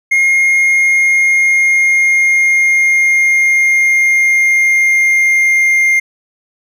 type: tone with pitch glide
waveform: triangle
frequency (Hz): 2138 to 2113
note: C7 to C7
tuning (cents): +37 to +16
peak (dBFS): -6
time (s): 0.11-6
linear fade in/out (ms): 10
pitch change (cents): -21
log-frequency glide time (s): 0.31-5.85
effects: none